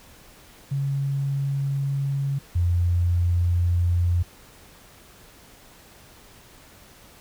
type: tone pair in turn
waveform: sine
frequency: 138.6 / 87.31 Hz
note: C#3 / F2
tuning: 0 / 0 cents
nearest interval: minor sixth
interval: 800 cents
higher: first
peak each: -22 / -18 dBFS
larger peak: second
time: 0.71-2.39 / 2.55-4.23 s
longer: neither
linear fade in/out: 10 ms
effects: pink hiss -50 dBFS RMS until 7.2 s